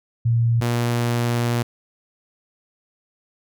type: tone pair in turn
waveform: sine / sawtooth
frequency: 116.54 / 119.26 Hz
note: A#2 / A#2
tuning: 0 / +40 cents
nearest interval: unison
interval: 40 cents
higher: second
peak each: -15 dBFS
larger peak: neither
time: 0.25-0.61 / 0.61-1.63 s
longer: second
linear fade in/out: 10 ms
effects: none